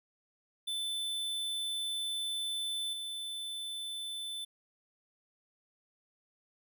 square tone with level steps, 3520 Hz, A7, in tune, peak -34 / -38 dBFS, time 0.67-4.45 s, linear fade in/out 10 ms, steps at 2.93 s, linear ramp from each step 2 ms, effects none

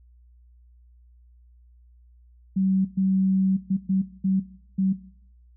sine tone bursts at uneven times, 190.6 Hz, G3, 48 cents flat, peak -19 dBFS, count 6, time 2.56-2.85 / 2.97-3.57 / 3.7-3.77 / 3.89-4.02 / 4.24-4.4 / 4.78-4.93 s, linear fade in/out 10 ms, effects noise-tail reverb RT60 0.7 s tail -17 dB re dry + added 60 Hz sine -51 dBFS peak until 5.56 s

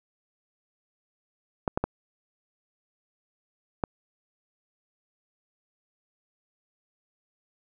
clicks, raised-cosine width 1 ms, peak -11 dBFS, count 4, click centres 1.678 / 1.775 / 1.84 / 3.838 s, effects none

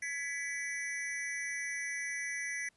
square tone with amplitude modulation, 1982 Hz, B6, 6 cents sharp, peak -32 dBFS, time 0.02-2.69 s, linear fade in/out 5 ms, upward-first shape sine, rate 299 Hz, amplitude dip 95%, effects pink hiss -71 dBFS RMS until 2.76 s + resampled to 24000 Hz

